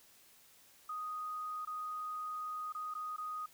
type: tone with dropouts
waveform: sine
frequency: 1244.5 Hz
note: D#6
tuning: in tune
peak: -38 dBFS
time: 0.89-3.46 s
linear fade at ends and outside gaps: 5 ms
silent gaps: 1.651-1.672 / 2.724-2.748 / 2.94-2.95 / 3.164-3.181 s
effects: white hiss -63 dBFS RMS until 3.53 s